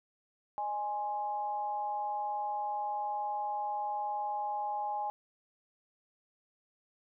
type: tone with amplitude modulation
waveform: sine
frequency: 830.6 Hz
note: G#5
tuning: in tune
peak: -29 dBFS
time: 0.58-5.1 s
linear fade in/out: 0 ms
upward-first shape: sine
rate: 221 Hz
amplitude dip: 65%
effects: none